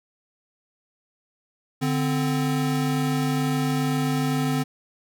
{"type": "tone pair together", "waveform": "square", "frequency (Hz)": [146.83, 258.8], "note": ["D3", "C4"], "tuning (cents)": [0, -19], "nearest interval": "minor seventh", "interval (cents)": 981, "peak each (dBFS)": -25, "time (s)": [1.81, 4.64], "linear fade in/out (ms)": 20, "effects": []}